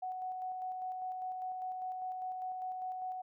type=tone with tremolo; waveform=sine; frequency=742 Hz; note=F#5; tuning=5 cents sharp; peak=-36 dBFS; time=0.02-3.22 s; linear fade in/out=10 ms; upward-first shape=square; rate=5 Hz; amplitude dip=25%; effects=none